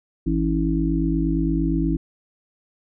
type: harmonic tone with a mistuned harmonic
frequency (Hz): 55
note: A1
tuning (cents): 0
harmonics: 1 / 3 / 5 / 6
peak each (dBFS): -24 / -24 / -24 / -24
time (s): 0.26-1.97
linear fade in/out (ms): 10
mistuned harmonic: 6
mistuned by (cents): -34
effects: none